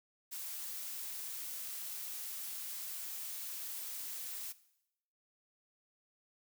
blue noise, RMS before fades -43 dBFS, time 0.31-4.53 s, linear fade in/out 20 ms, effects noise-tail reverb RT60 0.8 s tail -17 dB re dry

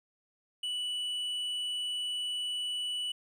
sine tone with hard clipping, 2960 Hz, F#7, in tune, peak -33 dBFS, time 0.63-3.12 s, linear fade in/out 5 ms, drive 4 dB, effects none

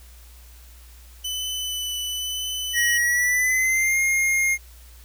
sawtooth tone with vibrato, 3000 Hz, F#7, 23 cents sharp, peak -23 dBFS, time 1.24-2.98 s, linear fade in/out 10 ms, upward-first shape triangle, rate 1 Hz, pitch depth 12 cents each way
square tone with pitch glide, 1900 to 2133 Hz, A#6 to C7, +33 to +33 cents, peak -19 dBFS, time 2.73-4.58 s, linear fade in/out 50 ms, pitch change +200 cents, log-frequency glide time 2.98-3.99 s
effects added 60 Hz sine -44 dBFS peak until 5.04 s + white hiss -52 dBFS RMS until 5.04 s

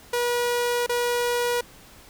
sawtooth tone with dropouts, 482.8 Hz, B4, 39 cents flat, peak -18 dBFS, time 0.13-1.61 s, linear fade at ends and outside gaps 5 ms, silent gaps 0.864-0.893 s, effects pink hiss -49 dBFS RMS until 2.09 s

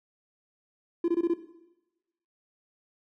triangle tone bursts, 341.2 Hz, F4, 40 cents flat, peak -19 dBFS, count 5, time 1.04-1.338 s, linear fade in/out 5 ms, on 42 ms, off 22 ms, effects noise-tail reverb RT60 1.0 s tail -17 dB re dry + tanh soft clip ceiling -17 dBFS

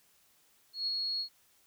sine tone with ADSR envelope, 4321 Hz, C#8, 45 cents flat, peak -29 dBFS, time 0.73-1.29 s, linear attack 140 ms, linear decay 21 ms, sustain -2 dB, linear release 88 ms, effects white hiss -67 dBFS RMS until 1.66 s

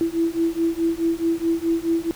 sine beating tone pair, 329.6 / 334.3 Hz, E4 / E4, 0 / +24 cents, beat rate 4.7 Hz, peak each -22 dBFS, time 0.01-2.11 s, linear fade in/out 0 ms, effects pink hiss -42 dBFS RMS until 2.15 s

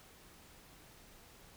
silence, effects pink hiss -59 dBFS RMS until 1.56 s

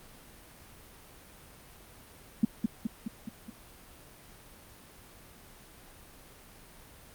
sine tone with echo, 222.6 Hz, A3, 20 cents sharp, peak -18 dBFS, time 2.43-2.45 s, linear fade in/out 5 ms, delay 210 ms, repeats 5, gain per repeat -4 dB, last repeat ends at 3.5 s, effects pink hiss -53 dBFS RMS until 7.14 s + Opus 32 kbps

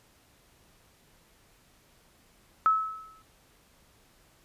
sine tone with exponential decay, 1297 Hz, E6, 28 cents flat, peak -17 dBFS, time 2.66-3.22 s, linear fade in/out 0 ms, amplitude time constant 120 ms, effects pink hiss -62 dBFS RMS until 4.44 s + resampled to 32000 Hz

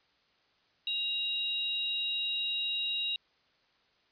sine tone pair together, 2794 / 3818 Hz, F7 / A#7, 0 / +41 cents, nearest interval perfect fourth, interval 541 cents, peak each -34 / -32 dBFS, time 0.87-3.16 s, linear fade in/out 2 ms, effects white hiss -69 dBFS RMS until 4.11 s + resampled to 11025 Hz

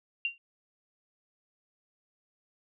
sine tone with exponential decay, 2767 Hz, F7, 17 cents flat, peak -24 dBFS, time 0.25-0.38 s, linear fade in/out 1 ms, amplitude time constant 28 ms, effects none

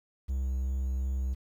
triangle tone with vibrato, 65.41 Hz, C2, in tune, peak -26 dBFS, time 0.28-1.35 s, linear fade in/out 20 ms, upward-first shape sine, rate 2.7 Hz, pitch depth 13 cents each way, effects 10-bit

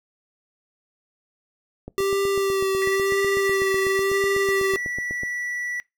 click train, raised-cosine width 2 ms, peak -21 dBFS, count 28, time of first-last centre 1.88-5.234 s, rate 8.05 Hz
square tone with vibrato, 390.2 Hz, G4, 8 cents flat, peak -21 dBFS, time 1.98-4.76 s, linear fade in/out 0 ms, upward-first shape sine, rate 0.97 Hz, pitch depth 22 cents each way
triangle tone, 1954 Hz, B6, 19 cents flat, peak -24 dBFS, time 2.82-5.8 s, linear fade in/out 0 ms
effects noise-tail reverb RT60 0.2 s tail -22 dB re dry

